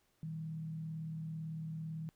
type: tone with frequency modulation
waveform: sine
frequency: 159.3 Hz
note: D#3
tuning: 41 cents sharp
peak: -39 dBFS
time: 0.23-2.09 s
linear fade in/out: 0 ms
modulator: 38 Hz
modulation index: 0.35
effects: pink hiss -75 dBFS RMS until 2.15 s